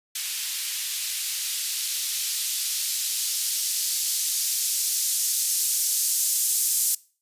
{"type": "noise with band-pass filter sweep", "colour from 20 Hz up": "violet", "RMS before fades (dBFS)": -26, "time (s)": [0.15, 6.95], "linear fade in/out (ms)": 5, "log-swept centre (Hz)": [2700, 7200], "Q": 0.99, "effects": ["noise-tail reverb RT60 0.4 s tail -22 dB re dry", "resampled to 32000 Hz"]}